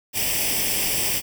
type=noise with comb filter; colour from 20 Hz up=white; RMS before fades=-23 dBFS; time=0.13-1.22 s; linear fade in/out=50 ms; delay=0.37 ms; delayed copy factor=+0.75; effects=none